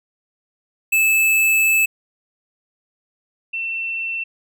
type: tone pair in turn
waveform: square / sine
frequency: 2617 / 2692 Hz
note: E7 / E7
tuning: -13 / +36 cents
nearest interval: unison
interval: 49 cents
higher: second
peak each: -14 / -22 dBFS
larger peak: first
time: 0.92-1.86 / 3.53-4.24 s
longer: first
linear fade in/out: 10 ms
effects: none